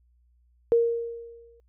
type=tone with exponential decay; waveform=sine; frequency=466.2 Hz; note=A#4; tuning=in tune; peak=-15 dBFS; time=0.72-1.6 s; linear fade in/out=0 ms; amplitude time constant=190 ms; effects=added 60 Hz sine -60 dBFS peak until 1.68 s